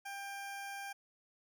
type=tone; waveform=20% pulse; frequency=795 Hz; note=G5; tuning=24 cents sharp; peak=-37 dBFS; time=0.05-0.93 s; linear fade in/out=10 ms; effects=none